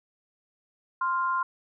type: tone pair together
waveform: sine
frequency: 1046.5 / 1395.9 Hz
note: C6 / F6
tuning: 0 / -1 cents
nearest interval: perfect fourth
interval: 499 cents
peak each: -25 / -30 dBFS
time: 1.01-1.43 s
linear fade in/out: 5 ms
effects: none